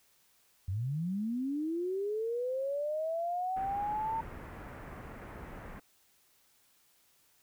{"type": "linear sweep", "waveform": "sine", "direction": "up", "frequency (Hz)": [86.5, 909], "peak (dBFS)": -31, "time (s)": [0.68, 4.21], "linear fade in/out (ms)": 5}
{"type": "low-pass noise", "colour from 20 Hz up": "pink", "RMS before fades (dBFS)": -46, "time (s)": [3.56, 5.8], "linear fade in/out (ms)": 10, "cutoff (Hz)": 2000, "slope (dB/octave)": 24}
{"effects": ["white hiss -68 dBFS RMS until 7.42 s"]}